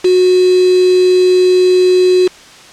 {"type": "tone with quantisation", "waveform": "sine", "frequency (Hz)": 366.2, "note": "F#4", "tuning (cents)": -18, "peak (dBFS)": -6, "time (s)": [0.04, 2.28], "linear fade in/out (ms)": 10, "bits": 3, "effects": ["white hiss -37 dBFS RMS until 2.72 s", "low-pass 6000 Hz 12 dB/octave"]}